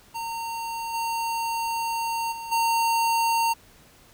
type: tone with level steps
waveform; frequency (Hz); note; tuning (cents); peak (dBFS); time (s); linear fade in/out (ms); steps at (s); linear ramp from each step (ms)
square; 918; A#5; -27; -30 / -26 / -34 / -21; 0.14-3.54; 20; 0.93 / 2.31 / 2.51; 20
effects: pink hiss -54 dBFS RMS until 4.13 s